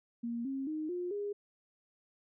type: tone with pitch steps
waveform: sine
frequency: 234.8 / 269.7 / 309.8 / 355.9 / 408.8 Hz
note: A#3 / C#4 / D#4 / F4 / G#4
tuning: +13 / -47 / -7 / +33 / -27 cents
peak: -34 dBFS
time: 0.23-1.33 s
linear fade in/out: 10 ms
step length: 220 ms
effects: none